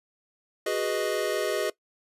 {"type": "chord", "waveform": "square", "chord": "G# minor seventh", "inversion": "third", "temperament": "equal", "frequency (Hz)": [370, 415.3, 493.9, 622.3], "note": ["F#4", "G#4", "B4", "D#5"], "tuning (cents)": [0, 0, 0, 0], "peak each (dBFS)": [-33, -31, -33, -31], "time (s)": [0.66, 1.7], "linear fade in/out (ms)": 5, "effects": ["noise-tail reverb RT60 0.1 s tail -20 dB re dry", "resampled to 32000 Hz"]}